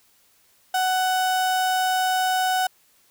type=tone; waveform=35% pulse; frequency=745 Hz; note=F#5; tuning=12 cents sharp; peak=-18 dBFS; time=0.74-2.67 s; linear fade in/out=5 ms; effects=white hiss -60 dBFS RMS until 3.1 s